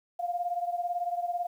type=beating tone pair; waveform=sine; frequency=698.5 / 716.5 Hz; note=F5 / F5; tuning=0 / +44 cents; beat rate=18 Hz; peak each=-30 / -34 dBFS; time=0.19-1.47 s; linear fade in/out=10 ms; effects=10-bit